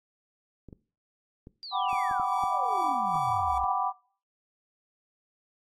clicks, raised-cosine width 3 ms, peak -32 dBFS, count 8, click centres 0.687 / 0.728 / 1.471 / 1.93 / 2.112 / 2.198 / 2.438 / 3.157 s
sine exponential sweep, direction down, 4823 to 55 Hz, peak -38 dBFS, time 1.63-3.64 s, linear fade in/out 0 ms
sine chord, G major seventh, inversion third, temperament equal, 740 / 784 / 987.8 / 1174.7 Hz, F#5 / G5 / B5 / D6, 0 / 0 / 0 / 0 cents, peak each -31 dBFS, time 1.71-3.93 s, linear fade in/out 50 ms
sawtooth tone with tremolo, 1148 Hz, D6, 40 cents flat, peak -37 dBFS, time 1.89-3.58 s, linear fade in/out 0 ms, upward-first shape triangle, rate 2.4 Hz, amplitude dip 85%
effects noise-tail reverb RT60 0.4 s tail -19 dB re dry + AAC 32 kbps

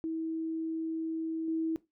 sine tone with level steps, 323.2 Hz, E4, 34 cents flat, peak -31 / -28 dBFS, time 0.04-1.76 s, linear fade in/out 0 ms, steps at 1.48 s, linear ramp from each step 2 ms, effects noise-tail reverb RT60 0.2 s tail -18 dB re dry

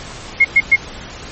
sine tone bursts, 2152 Hz, C7, 48 cents sharp, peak -5 dBFS, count 3, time 0.4-0.761 s, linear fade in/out 10 ms, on 47 ms, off 110 ms, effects pink hiss -32 dBFS RMS until 1.31 s + MP3 32 kbps

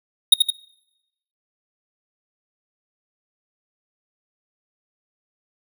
square tone with echo, 3729 Hz, A#7, in tune, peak -6 dBFS, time 0.32-0.34 s, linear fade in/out 5 ms, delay 82 ms, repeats 2, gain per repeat -5 dB, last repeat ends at 0.504 s, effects noise-tail reverb RT60 0.9 s tail -23 dB re dry

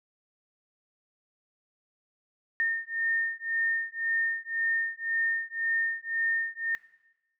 sine beating tone pair, 1823 / 1824.9 Hz, A#6 / A#6, -39 / -37 cents, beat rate 1.9 Hz, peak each -29 dBFS, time 2.6-6.75 s, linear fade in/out 0 ms, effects noise-tail reverb RT60 1.0 s tail -18 dB re dry

